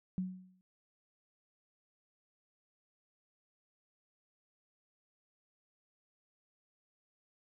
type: tone with exponential decay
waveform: sine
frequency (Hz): 185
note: F#3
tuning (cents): 0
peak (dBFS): -30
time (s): 0.18-0.61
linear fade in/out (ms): 0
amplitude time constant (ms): 92
effects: none